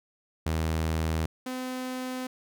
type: tone pair in turn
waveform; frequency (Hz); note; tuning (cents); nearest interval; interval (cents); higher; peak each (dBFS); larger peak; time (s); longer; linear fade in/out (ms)
sawtooth; 80 / 255.5; D#2 / C4; +49 / -41; octave + minor sixth; 2010; second; -22 / -28; first; 0.46-1.26 / 1.46-2.27; second; 5
effects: none